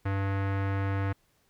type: tone with low-pass filter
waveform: square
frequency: 98 Hz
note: G2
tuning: in tune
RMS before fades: -29 dBFS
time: 0.05-1.13 s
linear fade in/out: 10 ms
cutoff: 1800 Hz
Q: 1.8
effects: pink hiss -69 dBFS RMS until 1.49 s